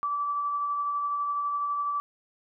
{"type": "tone with tremolo", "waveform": "sine", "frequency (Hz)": 1158, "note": "D6", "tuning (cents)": -25, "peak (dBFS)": -25, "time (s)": [0.03, 2], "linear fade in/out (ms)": 0, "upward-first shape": "sine", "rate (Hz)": 12, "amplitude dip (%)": 25, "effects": []}